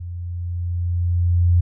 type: tone with level ramp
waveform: sine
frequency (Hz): 87.31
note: F2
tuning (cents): 0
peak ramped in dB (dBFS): -28 to -11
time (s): 0-1.61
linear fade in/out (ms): 10
effects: none